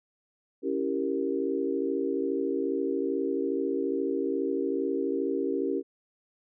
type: chord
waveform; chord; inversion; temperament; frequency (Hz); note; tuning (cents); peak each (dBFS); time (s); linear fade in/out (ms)
sine; C# diminished seventh; none; equal; 277.2 / 329.6 / 392 / 466.2; C#4 / E4 / G4 / Bb4; 0 / 0 / 0 / 0; -31 / -33 / -30 / -33; 0.62-5.83; 50
effects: none